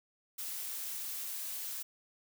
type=noise; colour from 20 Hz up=blue; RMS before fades=-40 dBFS; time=0.38-1.83 s; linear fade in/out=10 ms; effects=none